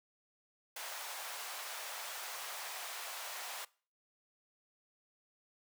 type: high-pass noise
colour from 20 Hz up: pink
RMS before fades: -44 dBFS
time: 0.76-3.65 s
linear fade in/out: 5 ms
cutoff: 670 Hz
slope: 24 dB/octave
effects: noise-tail reverb RT60 0.4 s tail -22 dB re dry